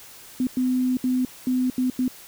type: tone bursts at uneven times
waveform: sine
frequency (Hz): 253.9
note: B3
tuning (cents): +48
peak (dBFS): -19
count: 6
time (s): 0.4-0.47 / 0.57-0.97 / 1.04-1.25 / 1.47-1.7 / 1.78-1.9 / 1.99-2.08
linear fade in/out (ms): 2
effects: white hiss -45 dBFS RMS until 2.27 s